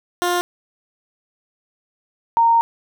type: tone pair in turn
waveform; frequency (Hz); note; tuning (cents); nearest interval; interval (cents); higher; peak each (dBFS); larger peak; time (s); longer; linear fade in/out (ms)
15% pulse / sine; 353.2 / 924.1; F4 / A#5; +20 / -15; octave + perfect fourth; 1665; second; -11; neither; 0.22-0.41 / 2.37-2.61; second; 0
effects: none